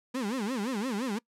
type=tone with vibrato; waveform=35% pulse; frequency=230.7 Hz; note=A#3; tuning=18 cents flat; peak=-28 dBFS; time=0.14-1.19 s; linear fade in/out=10 ms; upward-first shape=sine; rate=5.8 Hz; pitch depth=270 cents each way; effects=noise-tail reverb RT60 0.1 s tail -24 dB re dry + low-pass 11000 Hz 12 dB/octave